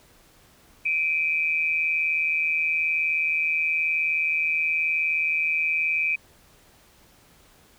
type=tone pair together; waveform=sine; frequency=2349 / 2508 Hz; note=D7 / D#7; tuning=0 / +13 cents; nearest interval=minor second; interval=113 cents; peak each=-24 dBFS; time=0.85-6.16 s; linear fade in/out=10 ms; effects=pink hiss -56 dBFS RMS until 7.78 s